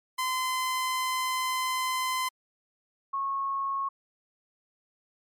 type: tone pair in turn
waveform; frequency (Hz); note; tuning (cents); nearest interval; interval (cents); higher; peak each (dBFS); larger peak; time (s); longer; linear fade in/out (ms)
sawtooth / sine; 1028 / 1095.4; C6 / C#6; -31 / -21; minor second; 110; second; -23 / -27; first; 0.18-2.29 / 3.13-3.89; first; 10
effects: MP3 64 kbps